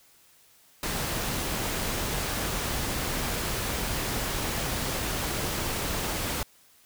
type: noise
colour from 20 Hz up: pink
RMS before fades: -30 dBFS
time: 0.83-6.43 s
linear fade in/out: 2 ms
effects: white hiss -59 dBFS RMS until 6.85 s